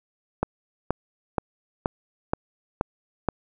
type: click train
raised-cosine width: 1 ms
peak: -8 dBFS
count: 7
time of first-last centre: 0.43-3.287 s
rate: 2.1 Hz
effects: none